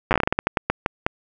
slowing click train, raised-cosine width 0.5 ms, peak -3 dBFS, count 16, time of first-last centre 0.11-1.065 s, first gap 8 ms, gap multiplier 1.26, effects none

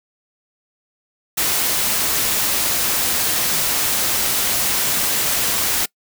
white noise, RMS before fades -19 dBFS, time 1.37-5.86 s, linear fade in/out 10 ms, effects noise-tail reverb RT60 0.1 s tail -24 dB re dry

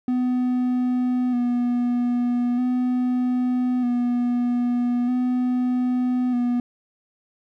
triangle tone with vibrato, 246.6 Hz, B3, 2 cents flat, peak -17 dBFS, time 0.08-6.6 s, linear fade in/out 2 ms, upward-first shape square, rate 0.4 Hz, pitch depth 24 cents each way, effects none

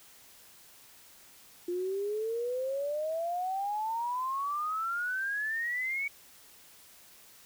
sine exponential sweep, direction up, 347.8 to 2259 Hz, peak -30 dBFS, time 1.68-6.08 s, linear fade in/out 5 ms, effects white hiss -56 dBFS RMS until 7.45 s

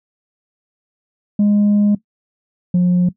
sine tone pair in turn, 206.1 / 178.56 Hz, G#3 / F3, -13 / +39 cents, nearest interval major second, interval 248 cents, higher first, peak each -8 dBFS, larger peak neither, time 1.39-1.95 / 2.74-3.09 s, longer first, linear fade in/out 5 ms, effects noise-tail reverb RT60 0.1 s tail -17 dB re dry + tanh soft clip ceiling -9 dBFS

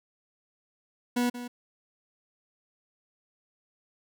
40% pulse tone with echo, 243.8 Hz, B3, 22 cents flat, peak -23 dBFS, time 1.16-1.3 s, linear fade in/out 10 ms, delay 180 ms, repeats 1, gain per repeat -12 dB, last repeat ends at 1.48 s, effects none

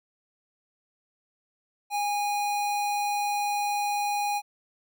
square tone, 821 Hz, G#5, 20 cents flat, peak -26 dBFS, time 1.9-4.42 s, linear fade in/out 50 ms, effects none

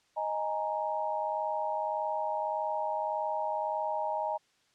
sine chord, D# suspended fourth, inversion none, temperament equal, 622.3 / 830.6 / 932.3 Hz, D#5 / G#5 / A#5, 0 / 0 / 0 cents, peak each -34 dBFS, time 0.16-4.38 s, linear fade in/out 20 ms, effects white hiss -69 dBFS RMS until 4.74 s + low-pass 6000 Hz 12 dB/octave

